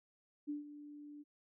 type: tone with ADSR envelope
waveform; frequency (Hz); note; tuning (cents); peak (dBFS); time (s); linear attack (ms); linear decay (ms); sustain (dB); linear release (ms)
sine; 293.6; D4; 0; -36; 0.47-1.24; 26; 140; -13; 28
effects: none